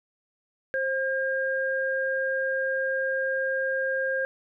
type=tone pair together; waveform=sine; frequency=530 / 1610.8 Hz; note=C5 / G6; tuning=+22 / +47 cents; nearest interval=octave + perfect fifth; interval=1925 cents; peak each=-27 dBFS; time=0.74-4.25 s; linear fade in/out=0 ms; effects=none